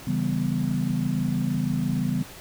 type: chord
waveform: sine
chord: C# half-diminished seventh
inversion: none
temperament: equal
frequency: 138.59 / 164.81 / 196 / 246.9 Hz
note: C#3 / E3 / G3 / B3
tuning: 0 / 0 / 0 / 0 cents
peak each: -28 dBFS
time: 0.07-2.23 s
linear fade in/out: 5 ms
effects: pink hiss -43 dBFS RMS until 2.4 s